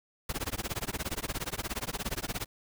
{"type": "noise with tremolo", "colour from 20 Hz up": "pink", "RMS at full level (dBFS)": -32, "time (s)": [0.29, 2.46], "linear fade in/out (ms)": 5, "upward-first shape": "sine", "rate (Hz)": 17, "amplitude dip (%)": 100, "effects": []}